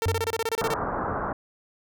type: tone bursts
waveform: sawtooth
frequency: 452.7 Hz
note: A4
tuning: 49 cents sharp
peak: -20 dBFS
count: 12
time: 0.02-0.737 s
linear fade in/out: 0 ms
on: 35 ms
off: 27 ms
type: tone with exponential decay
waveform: triangle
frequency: 91.4 Hz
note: F#2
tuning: 21 cents flat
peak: -18 dBFS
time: 0.06-0.52 s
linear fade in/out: 0 ms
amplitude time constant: 98 ms
type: low-pass noise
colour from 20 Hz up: white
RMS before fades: -29 dBFS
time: 0.61-1.33 s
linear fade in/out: 5 ms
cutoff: 1400 Hz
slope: 48 dB/octave
effects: none